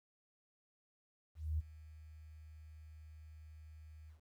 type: tone with ADSR envelope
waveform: sine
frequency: 77.78 Hz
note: D#2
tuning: in tune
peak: -32 dBFS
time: 1.35-4.21 s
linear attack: 240 ms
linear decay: 21 ms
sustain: -20 dB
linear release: 120 ms
effects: 12-bit